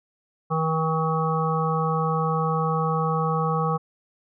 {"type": "harmonic tone", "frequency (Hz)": 160, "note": "D#3", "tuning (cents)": 49, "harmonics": [1, 3, 5, 7, 8], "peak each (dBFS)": [-24, -28, -29, -27, -31], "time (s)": [0.5, 3.78], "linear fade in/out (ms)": 20, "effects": []}